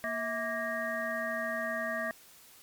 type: harmonic tone with a mistuned harmonic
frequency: 233.1 Hz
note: A#3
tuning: in tune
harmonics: 1 / 3 / 5 / 7 / 8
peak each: -41 / -35 / -40 / -39 / -36 dBFS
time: 0.04-2.11 s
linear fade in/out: 0 ms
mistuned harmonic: 3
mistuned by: -130 cents
effects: white hiss -56 dBFS RMS until 2.62 s + MP3 96 kbps